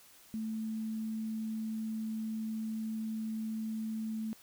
sine tone, 220 Hz, A3, in tune, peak -34 dBFS, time 0.34-4.33 s, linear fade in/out 0 ms, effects white hiss -59 dBFS RMS until 4.42 s

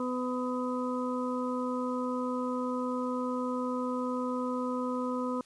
harmonic tone, 251.3 Hz, B3, 30 cents sharp, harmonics 1 / 2 / 4 / 5, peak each -32 / -35 / -38 / -39 dBFS, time 0-5.41 s, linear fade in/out 2 ms, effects white hiss -60 dBFS RMS until 5.45 s + resampled to 22050 Hz

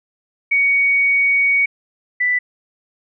sine tone pair in turn, 2240 / 1982.3 Hz, C#7 / B6, +18 / +6 cents, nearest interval major second, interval 212 cents, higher first, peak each -12 / -14 dBFS, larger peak first, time 0.51-1.66 / 2.2-2.39 s, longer first, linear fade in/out 10 ms, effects none

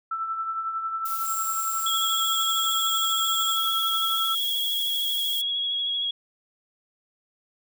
sine tone with tremolo, 1327 Hz, E6, 11 cents sharp, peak -24 dBFS, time 0.11-4.35 s, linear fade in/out 5 ms, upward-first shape triangle, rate 11 Hz, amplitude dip 55%
violet noise, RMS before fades -33 dBFS, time 1.05-5.42 s, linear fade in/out 10 ms
sine tone, 7520 Hz, A#8, 14 cents sharp, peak -31 dBFS, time 1.23-3.58 s, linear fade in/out 50 ms
sine tone with vibrato, 3322 Hz, G#7, in tune, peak -24 dBFS, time 1.86-6.11 s, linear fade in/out 5 ms, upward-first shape triangle, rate 13 Hz, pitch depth 28 cents each way
effects none

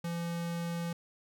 square tone, 170 Hz, F3, 46 cents flat, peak -34 dBFS, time 0.04-0.93 s, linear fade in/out 5 ms, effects none

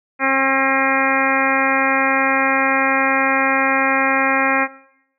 harmonic tone with a mistuned harmonic, 269 Hz, C4, 48 cents sharp, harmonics 1 / 2 / 3 / 4 / 5 / 6 / 7 / 8 / 9, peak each -23 / -23 / -23 / -23 / -23 / -23 / -23 / -23 / -23 dBFS, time 0.19-4.68 s, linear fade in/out 50 ms, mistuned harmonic 8, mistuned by -28 cents, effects noise-tail reverb RT60 0.8 s tail -20 dB re dry

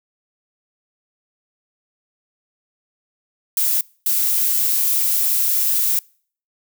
violet noise bursts at uneven times, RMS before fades -18 dBFS, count 2, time 3.57-3.81 / 4.06-5.99 s, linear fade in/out 2 ms, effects noise-tail reverb RT60 0.5 s tail -26 dB re dry

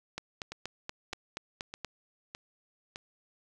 two click trains, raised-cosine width 0.2 ms, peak -19 / -23 dBFS, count 8 / 5, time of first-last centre 0.18-1.847 / 0.52-2.959 s, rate 4.2 / 1.64 Hz, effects none

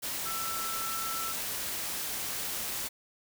sine tone in noise, 1331 Hz, E6, 16 cents sharp, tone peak -36 dBFS, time 0.25-1.33 s, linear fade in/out 20 ms, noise white, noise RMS -35 dBFS, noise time 0.02-2.89 s, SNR -4 dB, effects none

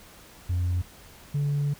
sine tone pair in turn, 88.8 / 143.94 Hz, F2 / D3, +29 / -34 cents, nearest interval minor sixth, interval 837 cents, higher second, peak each -21 dBFS, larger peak neither, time 0.49-0.82 / 1.34-1.74 s, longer second, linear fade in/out 10 ms, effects tanh soft clip ceiling -21 dBFS + pink hiss -50 dBFS RMS until 1.79 s

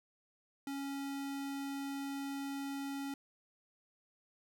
square tone, 277.2 Hz, C#4, in tune, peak -39 dBFS, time 0.67-3.14 s, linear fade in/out 2 ms, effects none

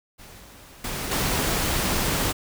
pink noise with level steps, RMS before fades -45 / -47 / -30 / -24 dBFS, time 0.18-2.33 s, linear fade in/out 20 ms, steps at 0.4 / 0.84 / 1.11 s, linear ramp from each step 5 ms, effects none

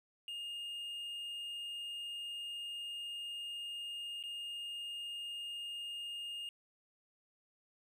triangle tone with dropouts, 2834 Hz, F7, 25 cents sharp, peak -39 dBFS, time 0.28-6.49 s, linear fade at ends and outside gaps 1 ms, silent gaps 4.228-4.237 s, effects none

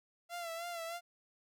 sawtooth tone with vibrato, 678 Hz, E5, 49 cents sharp, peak -36 dBFS, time 0.29-1.01 s, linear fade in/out 50 ms, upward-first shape sine, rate 3.2 Hz, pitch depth 54 cents each way, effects none

